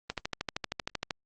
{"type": "click train", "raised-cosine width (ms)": 0.2, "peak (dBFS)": -14, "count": 14, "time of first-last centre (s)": [0.1, 1.108], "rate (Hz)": 12.9, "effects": ["low-pass 7000 Hz 12 dB/octave", "Opus 24 kbps"]}